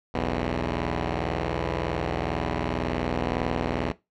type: tone pair together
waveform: 5% pulse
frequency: 61.95 / 82.7 Hz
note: B1 / E2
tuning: +6 / +6 cents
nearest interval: perfect fourth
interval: 500 cents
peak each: -17 dBFS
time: 0.14-3.92 s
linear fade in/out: 5 ms
effects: noise-tail reverb RT60 0.2 s tail -17 dB re dry + low-pass 3000 Hz 12 dB/octave